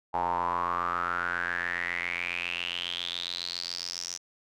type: tone with band-pass filter sweep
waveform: square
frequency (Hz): 43.65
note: F1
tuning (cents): 0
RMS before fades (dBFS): -32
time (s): 0.13-4.18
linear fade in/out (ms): 20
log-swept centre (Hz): 850 to 5900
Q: 8.2
effects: none